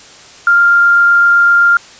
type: tone with frequency modulation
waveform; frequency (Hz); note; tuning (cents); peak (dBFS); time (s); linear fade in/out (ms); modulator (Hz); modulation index
sine; 1396.9; F6; 0; -5; 0.47-1.77; 2; 27.8; 0.25
effects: white hiss -37 dBFS RMS until 1.99 s + resampled to 16000 Hz